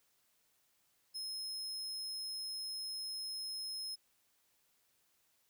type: tone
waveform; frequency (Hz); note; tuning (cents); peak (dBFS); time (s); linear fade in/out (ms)
40% pulse; 5160; E8; -38; -39; 1.14-3.96; 20
effects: white hiss -75 dBFS RMS until 5.49 s